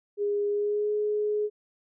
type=tone with pitch glide; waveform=sine; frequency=409.7 to 420.2 Hz; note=G#4 to G#4; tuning=-24 to +20 cents; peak=-24 dBFS; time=0.17-1.5 s; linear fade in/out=50 ms; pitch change=+44 cents; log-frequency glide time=0.48-0.92 s; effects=none